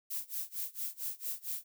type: noise with tremolo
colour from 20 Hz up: violet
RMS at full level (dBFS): -36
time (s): 0.1-1.64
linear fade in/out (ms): 10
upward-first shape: sine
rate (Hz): 4.4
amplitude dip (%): 95
effects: none